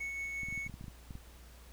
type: tone with tremolo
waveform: triangle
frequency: 2211 Hz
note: C#7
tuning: 5 cents flat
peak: -34 dBFS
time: 0-0.68 s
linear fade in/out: 10 ms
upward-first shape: sine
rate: 5.7 Hz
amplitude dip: 25%
type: clicks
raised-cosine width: 5 ms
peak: -33 dBFS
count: 12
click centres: 0.433 / 0.486 / 0.526 / 0.577 / 0.665 / 0.697 / 0.741 / 0.811 / 0.842 / 0.882 / 1.108 / 1.154 s
effects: added 60 Hz sine -53 dBFS peak until 1.72 s + pink hiss -59 dBFS RMS until 1.72 s